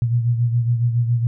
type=beating tone pair; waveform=sine; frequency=118 / 125.2 Hz; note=A#2 / B2; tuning=+22 / +24 cents; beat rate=7.2 Hz; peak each=-16 / -24 dBFS; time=0.02-1.27 s; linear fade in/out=0 ms; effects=none